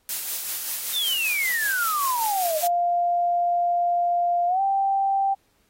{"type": "noise with tremolo", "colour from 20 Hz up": "blue", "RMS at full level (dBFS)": -27, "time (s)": [0.09, 2.67], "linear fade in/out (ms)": 0, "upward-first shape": "sine", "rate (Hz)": 5.2, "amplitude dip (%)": 35}
{"type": "exponential sweep", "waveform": "sine", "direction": "down", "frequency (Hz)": [3729, 587.3], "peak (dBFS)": -22, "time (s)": [0.92, 2.62], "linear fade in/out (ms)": 50}
{"type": "tone with pitch glide", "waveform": "sine", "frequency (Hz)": [698.5, 784], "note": ["F5", "G5"], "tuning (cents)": [0, 0], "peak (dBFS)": -19, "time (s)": [2.62, 5.35], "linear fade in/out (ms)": 20, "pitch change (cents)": 200, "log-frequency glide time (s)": [4.47, 4.61]}
{"effects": ["pink hiss -66 dBFS RMS until 5.69 s", "AAC 48 kbps"]}